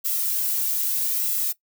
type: noise with flanger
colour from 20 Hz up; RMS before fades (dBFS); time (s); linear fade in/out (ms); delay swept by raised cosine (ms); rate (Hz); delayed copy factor
violet; -24; 0.04-1.53; 20; 1.5 to 2.16; 0.78; +0.5
effects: noise-tail reverb RT60 0.1 s tail -19 dB re dry